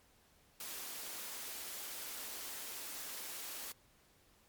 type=high-pass noise; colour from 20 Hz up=white; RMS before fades=-45 dBFS; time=0.6-3.72 s; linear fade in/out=2 ms; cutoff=220 Hz; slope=24 dB/octave; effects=pink hiss -68 dBFS RMS until 4.48 s + MP3 96 kbps